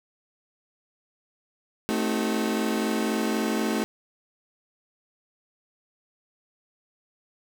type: chord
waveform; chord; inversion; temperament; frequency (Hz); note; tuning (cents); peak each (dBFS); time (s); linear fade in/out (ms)
35% pulse; A diminished seventh; none; just; 220 / 264 / 316.8 / 380.2; A3 / C4 / Eb4 / Gb4; 0 / +16 / +31 / +47; -25 / -30 / -29 / -30; 1.89-3.84; 0
effects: none